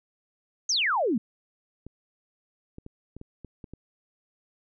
sine exponential sweep, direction down, 6645 to 200 Hz, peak -22 dBFS, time 0.69-1.18 s, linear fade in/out 5 ms
clicks, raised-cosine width 3 ms, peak -28 dBFS, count 8, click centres 1.866 / 2.784 / 2.864 / 3.166 / 3.214 / 3.447 / 3.642 / 3.736 s
effects none

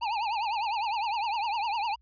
square tone with vibrato, 874 Hz, A5, 12 cents flat, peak -28 dBFS, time 0.01-1.96 s, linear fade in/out 20 ms, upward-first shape triangle, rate 9.9 Hz, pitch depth 190 cents each way, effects added 60 Hz sine -60 dBFS peak until 2.01 s + resampled to 11025 Hz

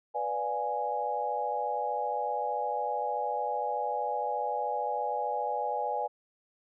sine chord, B diminished seventh, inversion none, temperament equal with one note detuned, 493.9 / 587.3 / 702.5 / 830.6 Hz, B4 / D5 / F5 / Ab5, 0 / 0 / +10 / 0 cents, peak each -36 / -36 / -37 / -31 dBFS, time 0.14-6.08 s, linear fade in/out 20 ms, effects none

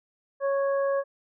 harmonic tone, 553 Hz, C#5, 4 cents flat, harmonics 1 / 2 / 3, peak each -23 / -33 / -38 dBFS, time 0.4-1.04 s, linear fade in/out 50 ms, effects none

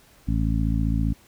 harmonic tone, 55.1 Hz, A1, 3 cents sharp, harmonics 1 / 2 / 3 / 4 / 5, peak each -23 / -26 / -28 / -29 / -30 dBFS, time 0.27-1.14 s, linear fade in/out 20 ms, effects pink hiss -55 dBFS RMS until 1.27 s

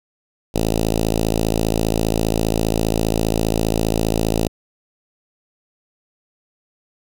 5% pulse tone with notch filter, 55 Hz, A1, in tune, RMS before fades -19 dBFS, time 0.54-4.48 s, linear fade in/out 10 ms, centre 1600 Hz, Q 0.6, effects none

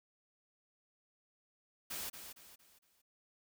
white noise with echo, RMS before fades -42 dBFS, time 1.9-2.1 s, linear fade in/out 10 ms, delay 230 ms, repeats 4, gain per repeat -8 dB, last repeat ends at 3.02 s, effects none

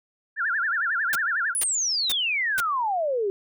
sine tone with vibrato, 1568 Hz, G6, in tune, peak -22 dBFS, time 0.36-1.55 s, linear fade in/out 50 ms, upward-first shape sine, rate 11 Hz, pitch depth 240 cents each way
white noise bursts, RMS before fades -28 dBFS, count 4, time 1.13-2.602 s, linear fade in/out 0 ms, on 23 ms, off 460 ms
sine exponential sweep, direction down, 10548 to 381.5 Hz, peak -22 dBFS, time 1.55-3.3 s, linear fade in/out 0 ms
effects none

